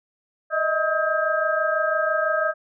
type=tone cluster; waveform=sine; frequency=614 / 640 / 1274 / 1597 Hz; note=D#5 / D#5 / D#6 / G6; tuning=-23 / +49 / +41 / +32 cents; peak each=-25 dBFS; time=0.5-2.54 s; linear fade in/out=50 ms; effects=none